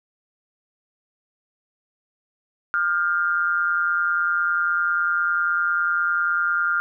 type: tone with amplitude modulation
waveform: sine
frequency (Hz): 1396.9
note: F6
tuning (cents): 0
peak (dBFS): -15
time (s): 2.74-6.8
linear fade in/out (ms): 0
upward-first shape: sine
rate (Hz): 170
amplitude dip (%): 80
effects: none